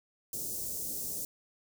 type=band-stop noise; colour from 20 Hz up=white; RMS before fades=-37 dBFS; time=0.33-1.25 s; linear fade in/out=2 ms; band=520 to 5900 Hz; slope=24 dB/octave; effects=none